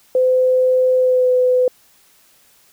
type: tone with pitch glide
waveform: sine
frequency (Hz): 511 to 503.7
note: C5 to B4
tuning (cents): -41 to +34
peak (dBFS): -11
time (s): 0.15-1.68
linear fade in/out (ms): 2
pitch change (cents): -25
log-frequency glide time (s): 0.97-1.3
effects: white hiss -53 dBFS RMS until 2.72 s